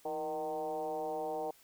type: tone with frequency modulation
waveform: sine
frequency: 619 Hz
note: D#5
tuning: 9 cents flat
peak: -34 dBFS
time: 0.05-1.51 s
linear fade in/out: 5 ms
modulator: 149 Hz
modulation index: 1.6
effects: white hiss -63 dBFS RMS until 1.63 s